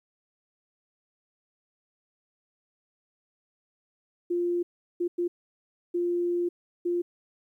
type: tone bursts at uneven times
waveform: sine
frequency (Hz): 349.2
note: F4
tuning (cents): 0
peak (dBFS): -24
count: 5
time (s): 4.3-4.63 / 5-5.08 / 5.18-5.28 / 5.94-6.49 / 6.85-7.02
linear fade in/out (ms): 10
effects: 11-bit